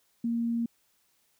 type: tone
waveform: sine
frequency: 233.1 Hz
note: A#3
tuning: in tune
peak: -26 dBFS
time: 0.24-0.66 s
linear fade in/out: 5 ms
effects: white hiss -70 dBFS RMS until 1.39 s